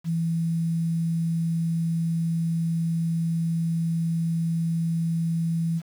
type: tone with quantisation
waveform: sine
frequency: 165.6 Hz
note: E3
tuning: 8 cents sharp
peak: -22 dBFS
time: 0.04-5.82 s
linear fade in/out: 50 ms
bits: 8
effects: none